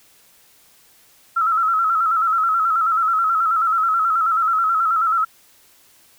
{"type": "tone with vibrato", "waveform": "sine", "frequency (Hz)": 1318.5, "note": "E6", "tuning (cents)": 0, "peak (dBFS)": -15, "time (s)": [1.36, 5.25], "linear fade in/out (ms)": 10, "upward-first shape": "square", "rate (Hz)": 9.3, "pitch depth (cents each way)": 55, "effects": ["white hiss -53 dBFS RMS until 6.18 s"]}